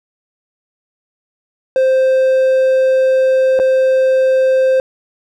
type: tone with dropouts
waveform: triangle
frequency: 523.3 Hz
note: C5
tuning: in tune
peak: -7 dBFS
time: 1.76-4.8 s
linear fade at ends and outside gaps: 1 ms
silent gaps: 3.591-3.598 s
effects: none